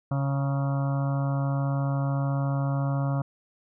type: harmonic tone with a mistuned harmonic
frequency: 138.59 Hz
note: C#3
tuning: in tune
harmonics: 1 / 2 / 4 / 5 / 6 / 7 / 8 / 9 / 10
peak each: -24 / -34 / -37 / -38 / -46 / -42 / -42 / -43 / -46 dBFS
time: 0.11-3.22 s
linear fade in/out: 5 ms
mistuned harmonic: 7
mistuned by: -28 cents
effects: none